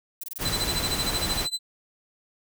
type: noise bursts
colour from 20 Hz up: violet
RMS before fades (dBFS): -34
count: 5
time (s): 0.21-0.432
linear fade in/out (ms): 5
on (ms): 26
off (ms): 23
type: noise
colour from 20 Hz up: pink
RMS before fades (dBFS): -29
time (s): 0.38-1.48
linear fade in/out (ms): 50
type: tone with tremolo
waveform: 35% pulse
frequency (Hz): 4028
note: B7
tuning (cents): +33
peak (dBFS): -23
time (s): 0.45-1.59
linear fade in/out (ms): 5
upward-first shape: sine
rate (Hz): 13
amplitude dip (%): 95
effects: none